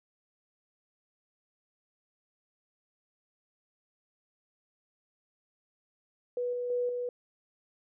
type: tone with level steps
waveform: sine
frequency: 490 Hz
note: B4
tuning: 14 cents flat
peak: -29 / -31 / -27 / -31 dBFS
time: 6.37-7.09 s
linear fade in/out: 2 ms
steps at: 6.53 / 6.7 / 6.89 s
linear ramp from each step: 2 ms
effects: none